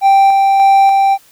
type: tone with tremolo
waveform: triangle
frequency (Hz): 784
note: G5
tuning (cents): 0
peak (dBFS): -3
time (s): 0.01-1.18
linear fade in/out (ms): 50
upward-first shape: square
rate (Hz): 1.7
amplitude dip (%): 25
effects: white hiss -47 dBFS RMS until 1.31 s